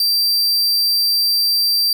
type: tone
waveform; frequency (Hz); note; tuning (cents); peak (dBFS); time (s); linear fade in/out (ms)
45% pulse; 4697; D8; -1; -13; 0-1.93; 2
effects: none